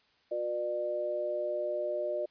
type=harmonic tone; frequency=120 Hz; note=B2; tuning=49 cents flat; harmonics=3 / 4 / 5; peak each=-38 / -41 / -31 dBFS; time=0.31-2.26 s; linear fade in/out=10 ms; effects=white hiss -68 dBFS RMS until 2.3 s + resampled to 11025 Hz